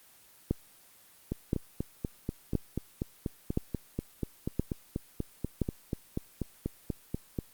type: two click trains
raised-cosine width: 3 ms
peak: -14 / -18 dBFS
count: 6 / 26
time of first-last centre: 0.51-5.617 / 1.32-7.388 s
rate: 0.979 / 4.12 Hz
effects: white hiss -58 dBFS RMS until 7.53 s + Opus 24 kbps